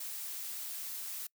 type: noise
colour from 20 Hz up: blue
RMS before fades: -41 dBFS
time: 0-1.27 s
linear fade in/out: 5 ms
effects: noise-tail reverb RT60 0.1 s tail -25 dB re dry